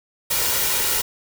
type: noise with comb filter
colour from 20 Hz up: white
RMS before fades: -21 dBFS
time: 0.3-1.02 s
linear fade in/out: 10 ms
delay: 2.1 ms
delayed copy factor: +0.5
effects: none